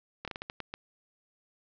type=slowing click train; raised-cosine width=0.3 ms; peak=-21 dBFS; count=8; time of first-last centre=0.25-0.74 s; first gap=27 ms; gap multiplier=1.31; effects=resampled to 16000 Hz + 10-bit